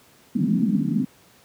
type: band-pass noise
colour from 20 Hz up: white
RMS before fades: -21 dBFS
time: 0.35-1.05 s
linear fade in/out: 10 ms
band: 160 to 260 Hz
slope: 48 dB/octave
effects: pink hiss -54 dBFS RMS until 1.44 s + high-pass 100 Hz 12 dB/octave